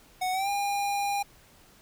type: tone with pitch glide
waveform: square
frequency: 740 to 807 Hz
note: F#5 to G#5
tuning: 0 to -50 cents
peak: -27 dBFS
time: 0.21-1.23 s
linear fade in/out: 10 ms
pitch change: +150 cents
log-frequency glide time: 0.32-0.49 s
effects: pink hiss -57 dBFS RMS until 1.81 s